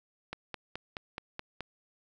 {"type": "click train", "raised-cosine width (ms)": 0.3, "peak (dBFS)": -21, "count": 7, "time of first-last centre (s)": [0.33, 1.607], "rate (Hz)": 4.7, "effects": []}